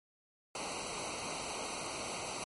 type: noise with comb filter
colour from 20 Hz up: pink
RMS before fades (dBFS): -40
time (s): 0.55-2.44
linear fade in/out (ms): 2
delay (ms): 0.58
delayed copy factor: -0.95
effects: MP3 48 kbps